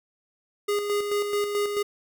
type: tone with tremolo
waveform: square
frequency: 410.8 Hz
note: G#4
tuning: 19 cents flat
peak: -23 dBFS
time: 0.68-1.83 s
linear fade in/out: 10 ms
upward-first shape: square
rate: 4.6 Hz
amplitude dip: 45%
effects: none